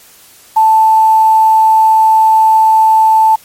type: tone with quantisation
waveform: sine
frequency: 880 Hz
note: A5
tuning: in tune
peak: -4 dBFS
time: 0.56-3.36 s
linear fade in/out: 10 ms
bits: 5
effects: white hiss -41 dBFS RMS until 3.44 s + MP3 64 kbps